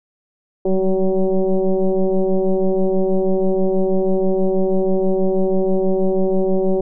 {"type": "tone with frequency modulation", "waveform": "sine", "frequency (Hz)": 186.9, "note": "F#3", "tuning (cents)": 18, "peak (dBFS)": -13, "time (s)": [0.65, 6.81], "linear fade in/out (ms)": 5, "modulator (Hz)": 190, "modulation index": 1.9, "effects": []}